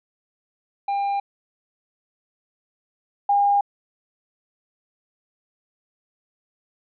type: tone pair in turn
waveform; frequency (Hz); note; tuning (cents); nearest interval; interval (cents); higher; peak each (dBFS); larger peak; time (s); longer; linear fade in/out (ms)
triangle / sine; 800 / 808.4; G5 / G#5; +35 / -47; unison; 18; second; -19 / -15; second; 0.88-1.2 / 3.29-3.61; neither; 5
effects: resampled to 11025 Hz